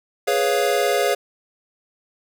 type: chord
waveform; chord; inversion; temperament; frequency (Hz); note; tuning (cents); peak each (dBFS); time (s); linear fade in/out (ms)
square; C# dominant seventh; second; equal; 415.3 / 493.9 / 554.4 / 698.5; G#4 / B4 / C#5 / E#5; 0 / 0 / 0 / 0; -23 / -25 / -23 / -24; 0.27-1.15; 10
effects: none